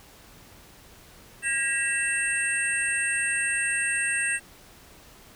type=tone cluster; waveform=sine; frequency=1623 / 1909 / 2678 / 8540 Hz; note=G#6 / A#6 / E7 / C9; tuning=-40 / +41 / +27 / +34 cents; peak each=-29 dBFS; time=1.42-4.4 s; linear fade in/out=50 ms; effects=pink hiss -51 dBFS RMS until 5.35 s